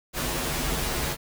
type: noise with comb filter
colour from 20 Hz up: pink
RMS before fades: -28 dBFS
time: 0.13-1.17 s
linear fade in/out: 50 ms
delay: 10 ms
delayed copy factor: -0.95
effects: none

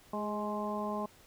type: harmonic tone with a mistuned harmonic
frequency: 210 Hz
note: G#3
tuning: 19 cents sharp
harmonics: 1 / 2 / 3 / 4 / 5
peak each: -37 / -41 / -39 / -41 / -39 dBFS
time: 0.13-1.06 s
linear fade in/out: 5 ms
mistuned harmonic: 2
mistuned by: -26 cents
effects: pink hiss -60 dBFS RMS until 1.26 s

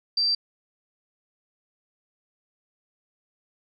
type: tone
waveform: sine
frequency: 4689 Hz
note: D8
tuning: 4 cents flat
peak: -20 dBFS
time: 0.17-0.35 s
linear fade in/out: 5 ms
effects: none

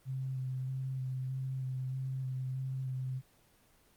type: tone with vibrato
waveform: sine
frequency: 130.81 Hz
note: C3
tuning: in tune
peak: -34 dBFS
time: 0.05-3.22 s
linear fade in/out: 50 ms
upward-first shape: square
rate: 1.6 Hz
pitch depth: 15 cents each way
effects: pink hiss -66 dBFS RMS until 3.96 s + Opus 24 kbps

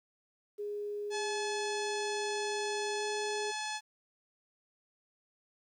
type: tone with pitch glide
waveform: sine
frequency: 413 to 417.1 Hz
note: G#4 to G#4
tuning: -10 to +7 cents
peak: -35 dBFS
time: 0.58-3.52 s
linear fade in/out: 20 ms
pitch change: +17 cents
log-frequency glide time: 2.97-3.03 s
type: harmonic tone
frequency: 857 Hz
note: A5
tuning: 46 cents flat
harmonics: 1 / 2 / 3 / 4 / 5 / 6 / 7 / 8 / 10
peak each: -39 / -42 / -44 / -45 / -46 / -47 / -47 / -48 / -49 dBFS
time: 1.1-3.81 s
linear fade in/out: 50 ms
effects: 11-bit

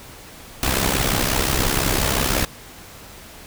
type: noise with amplitude modulation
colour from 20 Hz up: pink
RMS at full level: -17 dBFS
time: 0.63-2.45 s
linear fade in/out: 0 ms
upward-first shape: sine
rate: 65.8 Hz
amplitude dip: 70%
effects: pink hiss -41 dBFS RMS until 3.46 s

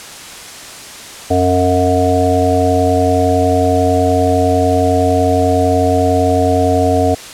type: harmonic tone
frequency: 90.9 Hz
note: F#2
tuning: 30 cents flat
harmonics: 1 / 3 / 5 / 7 / 8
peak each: -16 / -16 / -16 / -16 / -16 dBFS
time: 1.3-7.15 s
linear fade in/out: 10 ms
effects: white hiss -31 dBFS RMS until 7.33 s + low-pass 9000 Hz 12 dB/octave

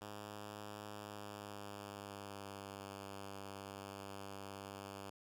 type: tone with pitch glide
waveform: 5% pulse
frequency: 103.83 to 98.97 Hz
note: G#2 to G2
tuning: 0 to +17 cents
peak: -36 dBFS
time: 0.01-5.1 s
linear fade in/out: 5 ms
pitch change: -83 cents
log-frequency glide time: 0.93-2.78 s
effects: none

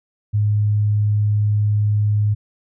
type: tone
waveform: sine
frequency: 104.7 Hz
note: G#2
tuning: 15 cents sharp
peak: -14 dBFS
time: 0.33-2.35 s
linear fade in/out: 20 ms
effects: none

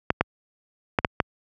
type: clicks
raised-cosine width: 0.5 ms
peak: -3 dBFS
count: 5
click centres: 0.104 / 0.21 / 0.988 / 1.048 / 1.202 s
effects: high-pass 60 Hz 12 dB/octave

